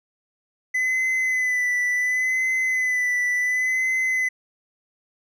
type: tone with vibrato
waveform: triangle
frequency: 2010 Hz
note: B6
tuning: 30 cents sharp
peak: -18 dBFS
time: 0.74-4.29 s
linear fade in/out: 10 ms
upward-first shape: sine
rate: 0.7 Hz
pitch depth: 31 cents each way
effects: none